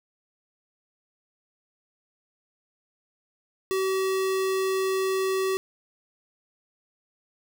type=tone; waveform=square; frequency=381.2 Hz; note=G4; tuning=48 cents flat; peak=-24 dBFS; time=3.71-5.57 s; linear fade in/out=0 ms; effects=none